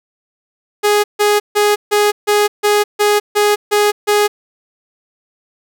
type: tone bursts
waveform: sawtooth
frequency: 415.3 Hz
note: G#4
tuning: in tune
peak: -6 dBFS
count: 10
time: 0.83-4.28 s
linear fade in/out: 20 ms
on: 210 ms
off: 150 ms
effects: none